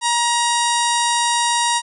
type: harmonic tone with a mistuned harmonic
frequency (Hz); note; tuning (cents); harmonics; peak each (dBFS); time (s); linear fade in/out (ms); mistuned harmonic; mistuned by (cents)
947; A#5; +27; 1 / 2 / 3 / 4 / 5 / 6 / 7 / 8 / 9 / 10; -18 / -25 / -28 / -24 / -30 / -27 / -31 / -30 / -28 / -30; 0.01-1.82; 50; 7; +39
effects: none